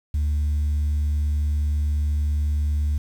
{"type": "tone", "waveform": "sine", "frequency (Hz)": 74.2, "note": "D2", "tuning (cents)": 18, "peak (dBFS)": -17, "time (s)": [0.14, 2.98], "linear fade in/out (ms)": 5, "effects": ["tanh soft clip ceiling -18 dBFS", "8-bit"]}